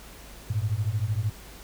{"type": "beating tone pair", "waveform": "sine", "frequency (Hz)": [100, 113], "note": ["G2", "A2"], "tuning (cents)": [35, 47], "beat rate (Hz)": 13, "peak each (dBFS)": [-27, -27], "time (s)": [0.5, 1.3], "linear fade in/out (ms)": 5, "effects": ["added 50 Hz sine -47 dBFS peak until 1.63 s", "pink hiss -47 dBFS RMS until 1.63 s"]}